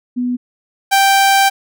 sine / sawtooth tone pair in turn, 246.9 / 783.9 Hz, B3 / G5, 0 / 0 cents, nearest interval octave + minor sixth, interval 2000 cents, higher second, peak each -15 / -5 dBFS, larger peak second, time 0.16-0.37 / 0.91-1.5 s, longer second, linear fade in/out 20 ms, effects none

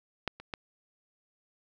clicks, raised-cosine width 0.3 ms, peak -14 / -29 / -19 dBFS, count 3, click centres 0.277 / 0.4 / 0.538 s, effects none

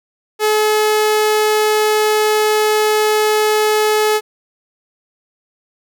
sawtooth tone, 427.6 Hz, A4, 49 cents flat, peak -8 dBFS, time 0.39-4.21 s, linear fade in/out 50 ms, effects none

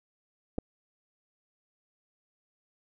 clicks, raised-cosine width 2 ms, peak -26 / -17 dBFS, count 2, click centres 0.581 / 0.585 s, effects none

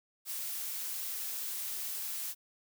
blue noise, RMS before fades -38 dBFS, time 0.25-2.35 s, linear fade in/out 50 ms, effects none

